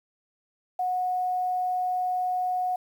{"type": "tone", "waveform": "sine", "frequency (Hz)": 731, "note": "F#5", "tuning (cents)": -21, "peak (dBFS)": -24, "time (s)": [0.79, 2.76], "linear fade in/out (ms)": 5, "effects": ["9-bit"]}